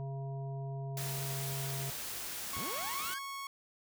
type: harmonic tone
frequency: 136.3 Hz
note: C#3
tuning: 29 cents flat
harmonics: 1 / 3 / 5 / 7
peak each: -37 / -49 / -48 / -55 dBFS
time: 0-1.9 s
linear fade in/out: 0 ms
type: noise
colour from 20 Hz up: white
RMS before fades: -41 dBFS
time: 0.97-3.14 s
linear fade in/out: 2 ms
type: tone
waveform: sawtooth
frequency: 1103 Hz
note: C#6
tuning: 9 cents flat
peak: -36 dBFS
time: 2.53-3.47 s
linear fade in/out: 2 ms
type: linear sweep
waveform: sawtooth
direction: up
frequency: 49 to 1676 Hz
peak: -37 dBFS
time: 2.56-3.19 s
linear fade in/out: 10 ms
effects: none